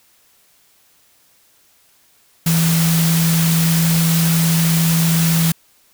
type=tone in noise; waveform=sine; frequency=164.81 Hz; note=E3; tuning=in tune; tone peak=-13 dBFS; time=2.46-5.52 s; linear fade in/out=5 ms; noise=white; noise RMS=-21 dBFS; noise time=2.46-5.52 s; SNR=+5 dB; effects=white hiss -55 dBFS RMS until 5.93 s